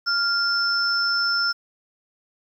sine tone pair together, 1396.9 / 5303 Hz, F6 / E8, 0 / +9 cents, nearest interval octave + major seventh, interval 2309 cents, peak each -22 dBFS, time 0.06-1.53 s, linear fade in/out 20 ms, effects 9-bit

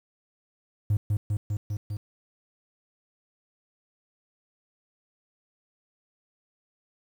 triangle tone with echo, 103.83 Hz, G#2, in tune, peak -17 dBFS, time 0.9-0.97 s, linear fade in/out 5 ms, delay 200 ms, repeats 5, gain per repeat -2 dB, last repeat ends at 1.97 s, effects tanh soft clip ceiling -16 dBFS + 9-bit

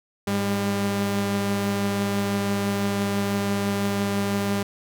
sawtooth tone pair together, 103.1 / 200.2 Hz, G#2 / G3, -12 / +37 cents, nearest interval major seventh, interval 1149 cents, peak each -26 / -19 dBFS, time 0.27-4.63 s, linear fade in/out 5 ms, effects none

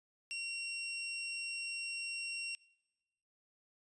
sawtooth tone, 2743 Hz, F7, 32 cents flat, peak -35 dBFS, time 0.31-2.55 s, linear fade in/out 0 ms, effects noise-tail reverb RT60 1.0 s tail -23 dB re dry + resampled to 22050 Hz

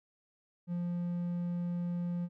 triangle tone, 174.61 Hz, F3, in tune, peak -30 dBFS, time 0.67-2.29 s, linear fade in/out 50 ms, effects none

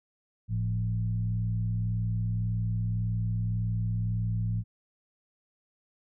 sine tone with frequency modulation, 110 Hz, A2, in tune, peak -26 dBFS, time 0.48-4.64 s, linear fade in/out 50 ms, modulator 61.8 Hz, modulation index 0.69, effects none

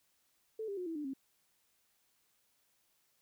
sine tone with pitch steps, 440 / 398.8 / 361.5 / 327.7 / 297.1 / 269.3 Hz, A4 / G4 / F#4 / E4 / D4 / C#4, 0 / +30 / -40 / -10 / +20 / -50 cents, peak -37 dBFS, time 0.59-1.136 s, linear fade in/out 5 ms, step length 91 ms, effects white hiss -75 dBFS RMS until 3.21 s

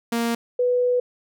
sawtooth / sine tone pair in turn, 233.1 / 493.9 Hz, A#3 / B4, 0 / 0 cents, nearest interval octave + minor second, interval 1300 cents, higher second, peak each -17 dBFS, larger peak neither, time 0.12-0.35 / 0.59-1 s, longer second, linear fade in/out 5 ms, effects none

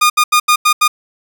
sawtooth tone bursts at uneven times, 1221 Hz, D#6, 33 cents flat, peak -4 dBFS, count 6, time 0.01-0.1 / 0.17-0.24 / 0.32-0.4 / 0.48-0.56 / 0.65-0.73 / 0.81-0.88 s, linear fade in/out 10 ms, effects none

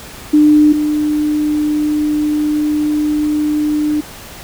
sine tone pair in turn, 300.5 / 300.5 Hz, D4 / D4, +40 / +40 cents, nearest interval unison, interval 0 cents, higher neither, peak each -5 / -12 dBFS, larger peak first, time 0.33-0.73 / 0.73-4.01 s, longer second, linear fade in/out 10 ms, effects pink hiss -33 dBFS RMS until 4.43 s

